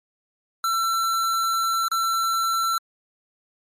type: tone with dropouts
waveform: square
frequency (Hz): 1345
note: E6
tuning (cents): +34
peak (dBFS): -21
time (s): 0.64-2.78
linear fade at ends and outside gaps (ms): 2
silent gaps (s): 1.882-1.915
effects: MP3 64 kbps